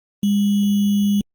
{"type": "tone with sample-and-hold", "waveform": "sine", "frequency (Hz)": 203.1, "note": "G#3", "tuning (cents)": -38, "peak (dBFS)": -14, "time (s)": [0.23, 1.21], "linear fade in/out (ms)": 2, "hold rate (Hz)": 3150, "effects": ["Opus 24 kbps"]}